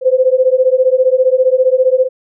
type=beating tone pair; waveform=sine; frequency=508 / 523 Hz; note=B4 / C5; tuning=+49 / -1 cents; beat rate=15 Hz; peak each=-11 dBFS; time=0.01-2.09 s; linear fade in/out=50 ms; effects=none